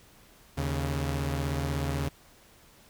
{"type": "tone pair together", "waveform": "sawtooth", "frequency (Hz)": [77.42, 138.59], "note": ["D#2", "C#3"], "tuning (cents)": [-8, 0], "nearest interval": "minor seventh", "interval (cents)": 1008, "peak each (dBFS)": -27, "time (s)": [0.57, 2.09], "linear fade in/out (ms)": 10, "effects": ["pink hiss -57 dBFS RMS until 2.89 s"]}